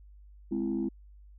sine chord, Ab augmented, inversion none, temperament equal with one note detuned, 207.7 / 261.6 / 333.8 Hz, Ab3 / C4 / E4, 0 / 0 / +22 cents, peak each -32 / -32 / -31 dBFS, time 0.51-0.89 s, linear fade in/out 10 ms, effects tanh soft clip ceiling -22 dBFS + added 50 Hz sine -50 dBFS peak until 1.38 s

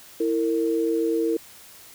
sine tone pair together, 329.5 / 457.6 Hz, E4 / A#4, -1 / -32 cents, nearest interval tritone, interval 569 cents, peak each -23 dBFS, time 0.2-1.37 s, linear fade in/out 5 ms, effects white hiss -47 dBFS RMS until 1.94 s

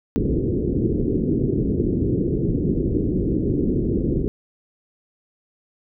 white low-pass noise, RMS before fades -21 dBFS, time 0.16-4.28 s, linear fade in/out 0 ms, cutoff 410 Hz, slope 48 dB/octave, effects none

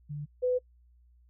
sine tone pair in turn, 146.83 / 500.8 Hz, D3 / B4, 0 / +24 cents, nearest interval octave + major sixth, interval 2124 cents, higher second, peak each -34 / -24 dBFS, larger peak second, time 0.09-0.26 / 0.42-0.59 s, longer neither, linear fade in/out 20 ms, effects noise-tail reverb RT60 0.1 s tail -25 dB re dry + added 60 Hz sine -58 dBFS peak until 1.29 s

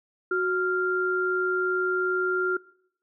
sine tone pair together, 368.5 / 1391.3 Hz, F#4 / F6, -7 / -7 cents, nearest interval octave + major seventh, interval 2300 cents, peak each -25 / -25 dBFS, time 0.31-2.57 s, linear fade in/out 5 ms, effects noise-tail reverb RT60 0.7 s tail -22 dB re dry

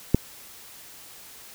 click, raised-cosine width 3 ms, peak -3 dBFS, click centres 0.146 s, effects white hiss -46 dBFS RMS until 1.54 s

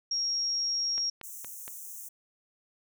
sine tone, 5588 Hz, F8, in tune, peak -27 dBFS, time 0.11-1.1 s, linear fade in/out 5 ms
click train, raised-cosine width 0.3 ms, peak -27 dBFS, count 4, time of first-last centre 0.98-1.679 s, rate 4.29 Hz
white high-pass noise, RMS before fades -43 dBFS, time 1.23-2.09 s, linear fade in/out 10 ms, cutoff 5900 Hz, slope 96 dB/octave
effects none

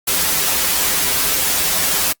white noise with comb filter, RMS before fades -17 dBFS, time 0.07-2.13 s, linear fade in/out 10 ms, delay 8.7 ms, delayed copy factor -0.85, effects noise-tail reverb RT60 0.1 s tail -25 dB re dry + Opus 48 kbps

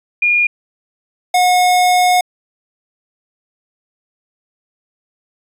sine / square tone pair in turn, 2426 / 724.8 Hz, D#7 / F#5, -44 / -36 cents, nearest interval octave + major sixth, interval 2092 cents, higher first, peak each -10 dBFS, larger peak neither, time 0.22-0.47 / 1.34-2.21 s, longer second, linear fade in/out 5 ms, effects resampled to 32000 Hz

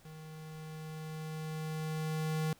square tone with level ramp, 156.8 Hz, D#3, 14 cents sharp, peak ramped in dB -48 to -31 dBFS, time 0.05-2.53 s, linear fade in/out 2 ms, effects pink hiss -63 dBFS RMS until 2.59 s

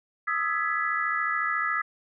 sine chord, E major seventh, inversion third, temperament equal with one note detuned, 1244.5 / 1318.5 / 1683.4 / 1975.5 Hz, D#6 / E6 / G#6 / B6, 0 / 0 / +23 / 0 cents, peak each -30 dBFS, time 0.27-1.82 s, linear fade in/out 10 ms, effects none

